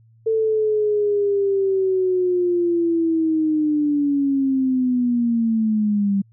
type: linear sweep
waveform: sine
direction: down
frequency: 446.9 to 195.2 Hz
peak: -16 dBFS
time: 0.26-6.22 s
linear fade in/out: 10 ms
effects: added 113 Hz sine -50 dBFS peak until 6.32 s